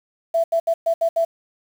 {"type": "tone bursts at uneven times", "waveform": "sine", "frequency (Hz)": 665, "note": "E5", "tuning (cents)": 15, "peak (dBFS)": -15, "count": 6, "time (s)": [[0.34, 0.44], [0.52, 0.6], [0.67, 0.74], [0.86, 0.94], [1.01, 1.09], [1.16, 1.25]], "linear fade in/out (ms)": 10, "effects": ["7-bit"]}